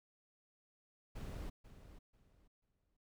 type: noise with echo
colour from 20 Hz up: brown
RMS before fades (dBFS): -45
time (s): 1.15-1.5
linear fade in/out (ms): 10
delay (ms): 490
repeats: 3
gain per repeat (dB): -12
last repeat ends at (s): 2.97
effects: none